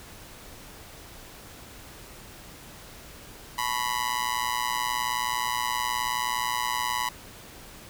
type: tone with amplitude modulation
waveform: sawtooth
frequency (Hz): 988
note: B5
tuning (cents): 0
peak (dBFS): -18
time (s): 3.58-7.09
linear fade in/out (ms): 5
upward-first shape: sine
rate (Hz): 119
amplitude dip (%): 100
effects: pink hiss -46 dBFS RMS until 7.89 s

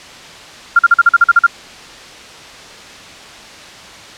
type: tone bursts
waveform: sine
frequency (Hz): 1393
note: F6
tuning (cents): -5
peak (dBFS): -3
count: 10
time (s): 0.76-1.466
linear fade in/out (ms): 5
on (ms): 31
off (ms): 44
effects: white hiss -34 dBFS RMS until 4.17 s + low-pass 5000 Hz 12 dB/octave

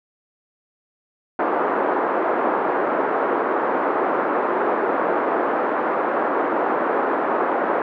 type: band-pass noise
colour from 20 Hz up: pink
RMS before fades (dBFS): -21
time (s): 1.39-7.82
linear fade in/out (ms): 2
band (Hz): 320 to 1400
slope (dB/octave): 24
effects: none

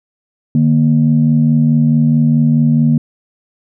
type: tone pair together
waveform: sine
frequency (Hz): 150.63 / 235.3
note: D3 / A#3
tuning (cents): +44 / +16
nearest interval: minor sixth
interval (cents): 772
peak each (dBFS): -10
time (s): 0.55-2.98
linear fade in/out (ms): 2
effects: tanh soft clip ceiling -1 dBFS

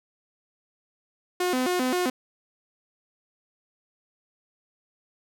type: tone with vibrato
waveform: sawtooth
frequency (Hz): 302.9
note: D#4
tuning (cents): -46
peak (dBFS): -19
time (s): 1.4-2.1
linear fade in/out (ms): 5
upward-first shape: square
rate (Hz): 3.8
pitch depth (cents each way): 300
effects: none

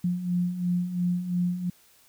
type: beating tone pair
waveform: sine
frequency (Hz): 175.4 / 178.3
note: F3 / F3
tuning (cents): +8 / +36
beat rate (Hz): 2.9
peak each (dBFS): -31 / -25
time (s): 0.04-1.7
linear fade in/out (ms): 5
effects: white hiss -59 dBFS RMS until 2.08 s

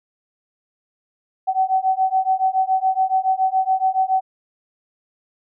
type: beating tone pair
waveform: sine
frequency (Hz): 755 / 762.1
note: F#5 / G5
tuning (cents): +35 / -49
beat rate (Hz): 7.1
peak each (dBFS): -19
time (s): 1.47-4.21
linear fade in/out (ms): 20
effects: none

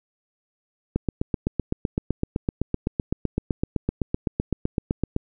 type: click train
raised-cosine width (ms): 3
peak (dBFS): -9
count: 34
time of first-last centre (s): 0.96-5.164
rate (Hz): 7.85
effects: none

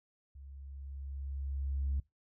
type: tone with level ramp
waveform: sine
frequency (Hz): 68.7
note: C#2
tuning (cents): -15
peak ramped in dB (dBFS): -48 to -28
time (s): 0.35-2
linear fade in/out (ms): 5
effects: noise-tail reverb RT60 0.2 s tail -23 dB re dry + tanh soft clip ceiling -27 dBFS

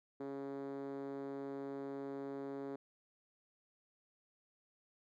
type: tone with band-pass filter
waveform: 5% pulse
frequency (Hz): 138.2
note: C#3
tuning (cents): -5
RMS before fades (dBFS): -44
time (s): 0.2-2.76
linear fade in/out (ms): 5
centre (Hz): 340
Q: 4.6
effects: none

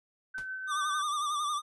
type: tone with tremolo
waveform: sine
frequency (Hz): 1529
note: G6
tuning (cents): -44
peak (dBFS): -34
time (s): 0.34-1.02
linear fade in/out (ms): 10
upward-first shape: sine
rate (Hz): 6.8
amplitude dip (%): 30
type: noise with exponential decay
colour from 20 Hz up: pink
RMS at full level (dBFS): -42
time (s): 0.38-0.49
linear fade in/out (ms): 1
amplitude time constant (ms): 22
type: tone with vibrato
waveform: square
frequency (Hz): 1189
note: D6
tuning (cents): +21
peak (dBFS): -30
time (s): 0.67-1.62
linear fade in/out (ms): 50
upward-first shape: sine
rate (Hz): 11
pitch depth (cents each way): 59
effects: resampled to 24000 Hz

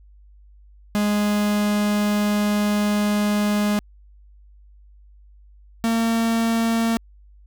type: tone pair in turn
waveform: 45% pulse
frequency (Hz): 207.7 / 228.1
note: G#3 / A#3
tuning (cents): 0 / -37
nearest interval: major second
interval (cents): 163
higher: second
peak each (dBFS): -18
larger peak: neither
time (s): 0.95-3.79 / 5.84-6.97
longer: first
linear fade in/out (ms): 0
effects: added 50 Hz sine -46 dBFS peak until 7.46 s

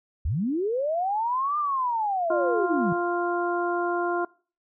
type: linear two-way sweep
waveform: sine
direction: up then down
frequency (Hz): 55.6 to 1211 to 155.1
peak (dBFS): -23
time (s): 0.25-2.93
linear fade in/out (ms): 5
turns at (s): 1.58
type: harmonic tone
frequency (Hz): 349.2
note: F4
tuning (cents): 0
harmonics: 1 / 2 / 3 / 4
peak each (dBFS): -26 / -29 / -31 / -32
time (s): 2.3-4.25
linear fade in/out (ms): 5
effects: noise-tail reverb RT60 0.4 s tail -23 dB re dry

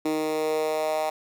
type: tone with high-pass filter sweep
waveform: 10% pulse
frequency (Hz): 155.56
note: D#3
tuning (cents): 0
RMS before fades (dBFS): -26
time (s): 0.05-1.1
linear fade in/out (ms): 5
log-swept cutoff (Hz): 320 to 700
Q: 3.8
effects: none

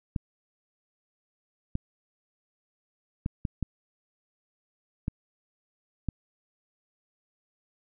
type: clicks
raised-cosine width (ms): 5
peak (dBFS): -16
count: 7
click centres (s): 0.162 / 1.754 / 3.261 / 3.452 / 3.627 / 5.081 / 6.087
effects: none

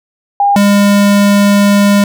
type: tone pair in turn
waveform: sine / square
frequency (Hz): 807 / 202.4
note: G#5 / G#3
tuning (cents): -50 / -44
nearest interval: 2 octaves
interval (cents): 2394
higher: first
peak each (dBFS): -6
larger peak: neither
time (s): 0.4-0.56 / 0.56-2.04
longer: second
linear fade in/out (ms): 2
effects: none

